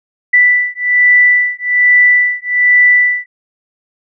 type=beating tone pair; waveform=sine; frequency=1975.5 / 1976.7 Hz; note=B6 / B6; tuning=0 / +1 cents; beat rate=1.2 Hz; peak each=-10 dBFS; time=0.33-3.26 s; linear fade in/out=10 ms; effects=none